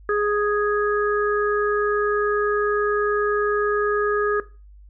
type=harmonic tone; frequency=415.3 Hz; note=G#4; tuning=in tune; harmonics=1 / 3 / 4; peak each=-20 / -25 / -26 dBFS; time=0.09-4.4 s; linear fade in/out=2 ms; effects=noise-tail reverb RT60 0.3 s tail -17 dB re dry + added 50 Hz sine -43 dBFS peak until 4.89 s